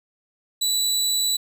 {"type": "tone", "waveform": "25% pulse", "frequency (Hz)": 3951, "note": "B7", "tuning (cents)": 0, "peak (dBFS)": -16, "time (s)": [0.61, 1.37], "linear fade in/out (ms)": 10, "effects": []}